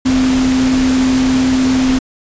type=tone in noise; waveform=sine; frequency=259.1 Hz; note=C4; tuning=17 cents flat; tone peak=-10 dBFS; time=0.05-1.99 s; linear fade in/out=10 ms; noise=pink; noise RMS=-21 dBFS; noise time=0.05-1.99 s; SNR=+8 dB; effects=resampled to 16000 Hz